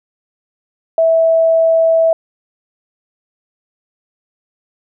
sine tone, 654 Hz, E5, 14 cents flat, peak -8 dBFS, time 0.98-2.13 s, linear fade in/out 2 ms, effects none

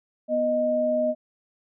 sine tone pair together, 245.3 / 619.9 Hz, B3 / D#5, -12 / -7 cents, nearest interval octave + major third, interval 1605 cents, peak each -28 / -21 dBFS, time 0.28-1.15 s, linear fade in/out 50 ms, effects none

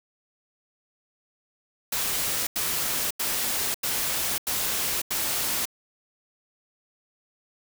white noise bursts, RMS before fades -27 dBFS, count 6, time 1.92-5.655 s, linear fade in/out 5 ms, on 550 ms, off 87 ms, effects none

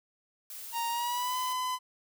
blue noise, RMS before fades -43 dBFS, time 0.5-1.53 s, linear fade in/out 2 ms
45% pulse tone with pitch glide, 932.3 to 1010.8 Hz, A#5 to B5, 0 to +40 cents, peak -30 dBFS, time 0.72-1.79 s, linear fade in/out 50 ms, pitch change +140 cents, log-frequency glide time 0.89-1.36 s
effects none

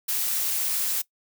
blue noise, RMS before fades -26 dBFS, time 0.08-1.02 s, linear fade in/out 10 ms, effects noise-tail reverb RT60 0.1 s tail -20 dB re dry

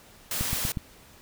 white noise, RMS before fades -30 dBFS, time 0.31-0.72 s, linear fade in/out 2 ms
click train, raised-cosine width 5 ms, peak -17 dBFS, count 4, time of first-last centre 0.41-0.772 s, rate 8.29 Hz
effects pink hiss -53 dBFS RMS until 1.21 s

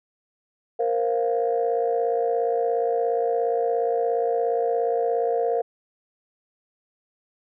sine chord, Bb suspended second, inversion none, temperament equal, 466.2 / 523.3 / 698.5 Hz, Bb4 / C5 / F5, 0 / 0 / 0 cents, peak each -22 / -27 / -25 dBFS, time 0.79-5.62 s, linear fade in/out 10 ms, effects tanh soft clip ceiling -12 dBFS

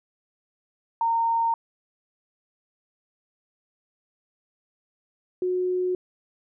sine tone pair in turn, 919 / 364.7 Hz, A#5 / F#4, -25 / -25 cents, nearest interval octave + major third, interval 1600 cents, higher first, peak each -20 / -22 dBFS, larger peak first, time 1.01-1.54 / 5.42-5.95 s, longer neither, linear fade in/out 2 ms, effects none

